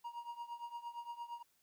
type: tone with tremolo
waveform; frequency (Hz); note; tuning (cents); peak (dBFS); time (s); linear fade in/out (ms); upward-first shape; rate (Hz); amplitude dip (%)
triangle; 946; A#5; +25; -38; 0.04-1.43; 10; triangle; 8.7; 90
effects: white hiss -75 dBFS RMS until 1.62 s